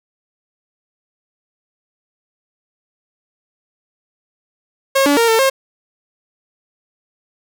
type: tone with pitch steps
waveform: sawtooth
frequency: 542 / 286.8 / 462.9 / 448.9 / 536 Hz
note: C#5 / D4 / A#4 / A4 / C5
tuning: -39 / -41 / -12 / +35 / +42 cents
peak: -7 dBFS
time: 4.95-5.5 s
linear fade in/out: 10 ms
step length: 110 ms
effects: none